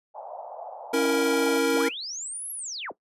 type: band-pass noise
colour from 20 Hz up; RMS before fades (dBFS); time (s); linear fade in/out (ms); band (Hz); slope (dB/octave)
white; -39; 0.14-1.59; 20; 600 to 830; 48
type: chord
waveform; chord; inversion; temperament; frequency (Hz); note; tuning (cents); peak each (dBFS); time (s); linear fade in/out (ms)
square; A# diminished; first; equal with one note detuned; 276.1 / 329.6 / 466.2; C#4 / E4 / A#4; -7 / 0 / 0; -27 / -29 / -23; 0.93-1.89; 10
type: linear two-way sweep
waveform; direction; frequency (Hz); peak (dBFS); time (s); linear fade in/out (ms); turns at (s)
sine; up then down; 143 to 11440 to 143; -32; 1.74-2.92; 10; 2.51
effects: noise-tail reverb RT60 0.1 s tail -17 dB re dry + resampled to 32000 Hz